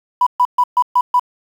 triangle tone bursts, 987.8 Hz, B5, in tune, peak -5 dBFS, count 6, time 0.21-1.196 s, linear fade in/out 5 ms, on 56 ms, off 130 ms, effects tanh soft clip ceiling -7 dBFS + 7-bit

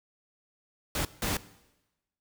pink noise bursts at uneven times, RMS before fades -30 dBFS, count 2, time 0.95-1.05 / 1.22-1.37 s, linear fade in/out 2 ms, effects noise-tail reverb RT60 1.0 s tail -18 dB re dry

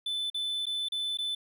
triangle tone with dropouts, 3512 Hz, A7, 4 cents flat, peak -28 dBFS, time 0.06-1.35 s, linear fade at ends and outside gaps 5 ms, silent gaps 0.301-0.344 / 0.657-0.666 / 0.886-0.92 / 1.173-1.186 s, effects none

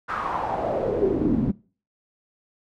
brown noise with band-pass filter sweep, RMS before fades -24 dBFS, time 0.08-1.52 s, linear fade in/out 20 ms, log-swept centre 1400 to 210 Hz, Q 4.4, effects noise-tail reverb RT60 0.4 s tail -23 dB re dry

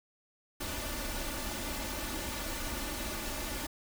pink noise with comb filter, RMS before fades -37 dBFS, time 0.6-3.67 s, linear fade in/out 10 ms, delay 3.4 ms, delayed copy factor +0.7, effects none

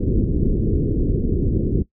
pink low-pass noise, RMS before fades -19 dBFS, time 0-1.83 s, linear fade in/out 10 ms, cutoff 430 Hz, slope 48 dB/octave, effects noise-tail reverb RT60 0.1 s tail -18 dB re dry

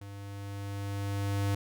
square tone with level ramp, 100 Hz, G2, 35 cents sharp, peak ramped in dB -43 to -27 dBFS, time 0.01-1.55 s, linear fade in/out 5 ms, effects none

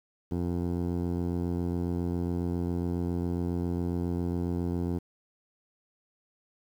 15% pulse tone with low-pass filter, 87.31 Hz, F2, in tune, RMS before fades -30 dBFS, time 0.31-4.99 s, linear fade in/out 10 ms, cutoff 500 Hz, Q 0.95, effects 9-bit

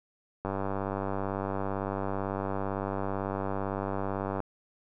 click train, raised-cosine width 1 ms, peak -18 dBFS, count 388, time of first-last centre 0.45-4.403 s, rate 97.9 Hz, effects none

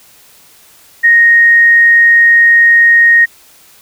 sine tone, 1864.7 Hz, A#6, in tune, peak -3 dBFS, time 1.03-3.26 s, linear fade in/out 20 ms, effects white hiss -43 dBFS RMS until 3.81 s

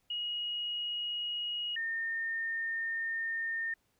sine tone pair in turn, 2891 / 1821.2 Hz, F#7 / A#6, -41 / -41 cents, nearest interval minor sixth, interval 800 cents, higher first, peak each -33 / -32 dBFS, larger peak second, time 0.1-1.76 / 1.76-3.74 s, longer second, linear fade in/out 5 ms, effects pink hiss -75 dBFS RMS until 3.99 s

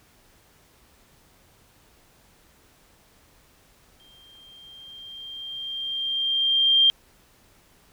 sine tone with exponential growth, 3184 Hz, G7, 26 cents sharp, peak -13 dBFS, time 4-6.9 s, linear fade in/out 0 ms, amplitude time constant 630 ms, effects pink hiss -58 dBFS RMS until 7.92 s

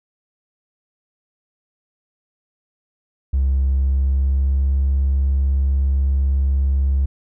triangle tone with pitch glide, 67 to 68.13 Hz, C2 to C#2, +42 to -29 cents, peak -11 dBFS, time 3.33-7.06 s, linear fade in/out 10 ms, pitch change +29 cents, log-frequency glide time 3.64-4.73 s, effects tanh soft clip ceiling -11 dBFS

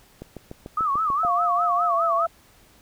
click train, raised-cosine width 2 ms, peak -22 dBFS, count 8, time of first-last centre 0.22-1.249 s, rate 6.8 Hz
sine tone with vibrato, 1200 Hz, D6, 37 cents sharp, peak -20 dBFS, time 0.77-2.26 s, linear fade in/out 5 ms, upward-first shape sine, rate 4.9 Hz, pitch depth 160 cents each way
sine tone with pitch glide, 701 to 673.2 Hz, F5 to E5, +6 to +36 cents, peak -23 dBFS, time 1.23-2.27 s, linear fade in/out 5 ms, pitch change -70 cents, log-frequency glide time 1.88-1.95 s
effects pink hiss -55 dBFS RMS until 2.81 s

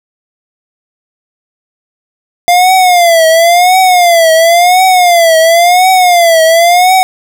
square tone with vibrato, 696 Hz, F5, 6 cents flat, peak -4 dBFS, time 2.48-7.03 s, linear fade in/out 0 ms, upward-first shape triangle, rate 0.95 Hz, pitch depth 150 cents each way, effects none

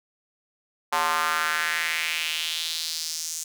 square tone with high-pass filter sweep, 80.6 Hz, E2, 38 cents flat, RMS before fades -27 dBFS, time 0.92-3.44 s, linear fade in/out 10 ms, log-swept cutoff 930 to 6800 Hz, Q 2.8, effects none

